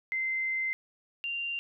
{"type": "tone pair in turn", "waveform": "sine", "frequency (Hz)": [2075, 2779], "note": ["C7", "F7"], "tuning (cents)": [-15, -9], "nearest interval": "perfect fourth", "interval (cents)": 506, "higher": "second", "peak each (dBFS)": [-28, -31], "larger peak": "first", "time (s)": [[0.12, 0.73], [1.24, 1.59]], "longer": "first", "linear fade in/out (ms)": 0, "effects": []}